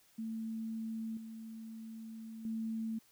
sine tone with level steps, 223.2 Hz, A3, 25 cents sharp, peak -37 / -44 / -35 dBFS, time 0.18-2.99 s, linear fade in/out 10 ms, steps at 1.17 / 2.45 s, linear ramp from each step 2 ms, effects white hiss -67 dBFS RMS until 3.11 s

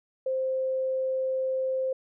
sine tone, 523.3 Hz, C5, in tune, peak -25 dBFS, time 0.26-1.93 s, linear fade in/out 5 ms, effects none

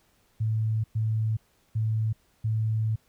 sine tone bursts at uneven times, 110 Hz, A2, in tune, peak -23 dBFS, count 4, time 0.4-0.84 / 0.95-1.37 / 1.75-2.13 / 2.44-2.96 s, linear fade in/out 10 ms, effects pink hiss -66 dBFS RMS until 3.08 s

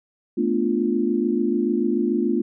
sine chord, B half-diminished seventh, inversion third, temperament equal, 220 / 246.9 / 293.7 / 349.2 Hz, A3 / B3 / D4 / F4, 0 / 0 / 0 / 0 cents, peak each -24 / -24 / -26 / -23 dBFS, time 0.37-2.42 s, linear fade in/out 10 ms, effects none

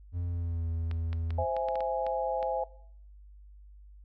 triangle tone with pitch glide, 87.31 to 82.5 Hz, F2 to E2, 0 to +2 cents, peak -28 dBFS, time 0.12-1.46 s, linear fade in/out 50 ms, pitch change -98 cents, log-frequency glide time 0.24-0.68 s
clicks, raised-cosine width 0.3 ms, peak -27 dBFS, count 9, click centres 0.913 / 1.13 / 1.306 / 1.566 / 1.686 / 1.756 / 1.806 / 2.066 / 2.428 s
sine chord, C augmented, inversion none, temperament equal, 523.3 / 659.3 / 830.6 Hz, C5 / E5 / G#5, 0 / 0 / 0 cents, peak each -32 dBFS, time 1.38-2.64 s, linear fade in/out 5 ms
effects noise-tail reverb RT60 0.6 s tail -20 dB re dry + added 50 Hz sine -49 dBFS peak until 4.04 s

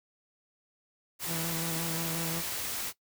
white noise, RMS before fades -35 dBFS, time 1.19-2.93 s, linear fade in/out 50 ms
sawtooth tone with vibrato, 164.81 Hz, E3, in tune, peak -30 dBFS, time 1.26-2.43 s, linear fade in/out 50 ms, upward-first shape square, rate 5.6 Hz, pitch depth 20 cents each way
effects noise-tail reverb RT60 0.1 s tail -18 dB re dry

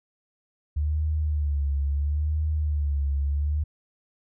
sine tone with vibrato, 73.5 Hz, D2, 2 cents sharp, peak -22 dBFS, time 0.76-3.64 s, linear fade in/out 10 ms, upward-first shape sine, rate 0.74 Hz, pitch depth 86 cents each way, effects none

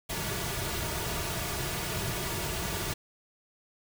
pink noise with comb filter, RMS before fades -33 dBFS, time 0.09-2.94 s, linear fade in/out 10 ms, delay 3.8 ms, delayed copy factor -0.6, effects none

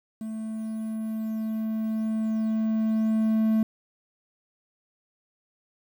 triangle tone with level ramp, 220 Hz, A3, in tune, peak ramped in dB -29 to -17 dBFS, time 0.21-3.63 s, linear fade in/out 2 ms, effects 9-bit

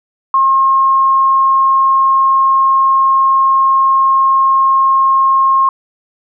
sine tone, 1073 Hz, C6, 43 cents sharp, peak -7 dBFS, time 0.34-5.69 s, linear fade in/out 2 ms, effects none

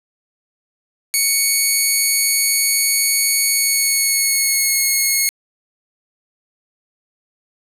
5% pulse tone with pitch glide, 2224 to 2177 Hz, C#7 to C#7, +5 to -32 cents, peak -4 dBFS, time 1.14-5.29 s, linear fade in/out 0 ms, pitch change -37 cents, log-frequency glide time 3.49-4.84 s, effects resampled to 32000 Hz + 7-bit

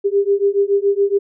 sine beating tone pair, 396.6 / 403.7 Hz, G4 / G#4, +20 / -49 cents, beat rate 7.1 Hz, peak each -16 / -16 dBFS, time 0.04-1.19 s, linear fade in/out 20 ms, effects none

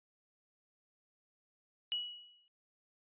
sine tone with exponential decay, 2924 Hz, F#7, 21 cents flat, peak -31 dBFS, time 1.92-2.48 s, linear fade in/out 0 ms, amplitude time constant 120 ms, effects resampled to 8000 Hz

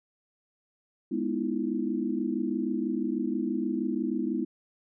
sine chord, E major seventh, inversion first, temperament equal with one note detuned, 207.7 / 246.9 / 311.1 / 337.3 Hz, G#3 / B3 / D#4 / E4, 0 / 0 / 0 / +40 cents, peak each -33 / -31 / -32 / -33 dBFS, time 1.11-4.45 s, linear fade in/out 10 ms, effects none

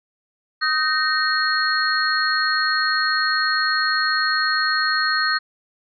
sine tone cluster, 1257 / 1537 / 1848 / 4297 Hz, D#6 / G6 / A#6 / C8, +17 / -35 / -16 / +45 cents, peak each -23 dBFS, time 0.61-5.39 s, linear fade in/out 20 ms, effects none

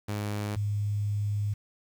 sawtooth / sine tone pair in turn, 103.83 / 103.23 Hz, G#2 / G#2, 0 / -10 cents, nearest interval unison, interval 10 cents, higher first, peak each -26 dBFS, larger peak neither, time 0.08-0.56 / 0.56-1.54 s, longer second, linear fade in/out 10 ms, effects 9-bit

